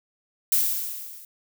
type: noise with level ramp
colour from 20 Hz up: violet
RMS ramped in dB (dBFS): -19 to -45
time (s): 0.52-1.25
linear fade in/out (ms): 2
effects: none